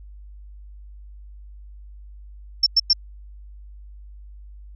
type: tone bursts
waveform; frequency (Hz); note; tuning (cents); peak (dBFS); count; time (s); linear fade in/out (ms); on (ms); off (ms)
sine; 5400; E8; +41; -12; 3; 2.63-2.932; 5; 34; 100
effects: added 50 Hz sine -39 dBFS peak until 4.75 s